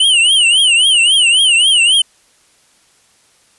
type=tone with vibrato; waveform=square; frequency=2956 Hz; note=F#7; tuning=2 cents flat; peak=-8 dBFS; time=0-2.02 s; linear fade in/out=5 ms; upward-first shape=triangle; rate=3.7 Hz; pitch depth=190 cents each way; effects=white hiss -52 dBFS RMS until 3.58 s + resampled to 24000 Hz